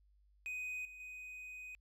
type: tone with level steps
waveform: triangle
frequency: 2500 Hz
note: D#7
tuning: 8 cents sharp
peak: -38 / -49 / -45 dBFS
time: 0.46-1.75 s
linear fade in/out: 0 ms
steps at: 0.85 / 1 s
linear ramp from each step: 2 ms
effects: added 50 Hz sine -66 dBFS peak until 1.8 s